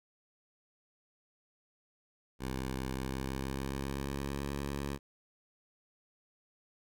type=tone with pitch glide; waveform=10% pulse; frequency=65.41 to 70.1 Hz; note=C2 to C#2; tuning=0 to +20 cents; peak=-27 dBFS; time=2.39-4.99 s; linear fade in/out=50 ms; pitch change=+120 cents; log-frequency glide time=2.88-4.5 s; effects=none